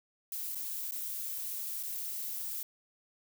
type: noise with dropouts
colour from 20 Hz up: violet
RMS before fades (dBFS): -38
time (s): 0.32-2.63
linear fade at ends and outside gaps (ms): 2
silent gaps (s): 0.549-0.554 / 0.911-0.92 / 1.829-1.833
effects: none